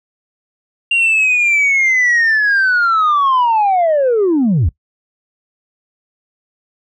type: linear sweep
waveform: sine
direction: down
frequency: 2789 to 65.41 Hz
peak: -8 dBFS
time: 0.91-4.69 s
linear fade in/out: 5 ms
effects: noise-tail reverb RT60 0.1 s tail -21 dB re dry + tanh soft clip ceiling -8 dBFS